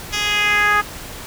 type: tone with band-pass filter sweep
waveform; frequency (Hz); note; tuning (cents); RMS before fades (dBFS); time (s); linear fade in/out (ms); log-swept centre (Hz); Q
10% pulse; 415.3; G#4; 0; -17; 0.12-0.82; 20; 4300 to 1300; 2.1
effects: pink hiss -33 dBFS RMS until 1.26 s